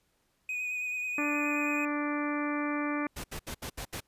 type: tone with vibrato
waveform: triangle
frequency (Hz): 2489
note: D#7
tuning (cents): 0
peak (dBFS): -30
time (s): 0.49-1.85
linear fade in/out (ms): 2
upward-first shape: triangle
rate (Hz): 9.3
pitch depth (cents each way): 28
type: harmonic tone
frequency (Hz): 293.7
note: D4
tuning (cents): 0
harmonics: 1 / 2 / 3 / 4 / 5 / 6 / 7 / 8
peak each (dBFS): -31 / -39 / -42 / -37 / -43 / -41 / -43 / -41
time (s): 1.18-3.07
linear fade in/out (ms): 2
type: noise bursts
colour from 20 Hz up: pink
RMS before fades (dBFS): -38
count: 6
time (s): 3.16-4.006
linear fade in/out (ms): 10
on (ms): 81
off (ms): 72
effects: pink hiss -73 dBFS RMS until 4.07 s + resampled to 32000 Hz